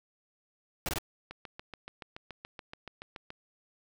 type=noise bursts; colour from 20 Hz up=pink; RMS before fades=-33 dBFS; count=3; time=0.86-0.985 s; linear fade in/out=0 ms; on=27 ms; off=22 ms
type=click train; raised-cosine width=0.3 ms; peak=-26 dBFS; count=15; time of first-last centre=1.31-3.304 s; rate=7.02 Hz
effects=none